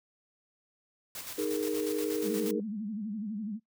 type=noise with tremolo; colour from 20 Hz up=white; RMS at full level=-40 dBFS; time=1.15-2.51 s; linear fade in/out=2 ms; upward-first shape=square; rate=8.4 Hz; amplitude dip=45%
type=chord; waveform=sine; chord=D# suspended fourth; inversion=none; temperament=equal; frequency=311.1 / 415.3 / 466.2 Hz; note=D#4 / G#4 / A#4; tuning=0 / 0 / 0 cents; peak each=-33 dBFS; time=1.38-2.6 s; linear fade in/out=5 ms
type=tone with vibrato; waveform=sine; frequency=212 Hz; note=G#3; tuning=36 cents sharp; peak=-33 dBFS; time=2.22-3.6 s; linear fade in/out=50 ms; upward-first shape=sine; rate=12 Hz; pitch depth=120 cents each way
effects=noise-tail reverb RT60 0.1 s tail -21 dB re dry